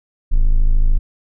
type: tone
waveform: triangle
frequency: 26.82 Hz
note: A0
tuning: 43 cents flat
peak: -7 dBFS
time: 0.31-0.99 s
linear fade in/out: 20 ms
effects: none